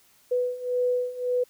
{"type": "beating tone pair", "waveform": "sine", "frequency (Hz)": [494.5, 496.3], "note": ["B4", "B4"], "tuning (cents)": [2, 8], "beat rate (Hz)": 1.8, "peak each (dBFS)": [-28, -25], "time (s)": [0.31, 1.44], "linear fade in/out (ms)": 10, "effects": ["white hiss -60 dBFS RMS until 1.49 s"]}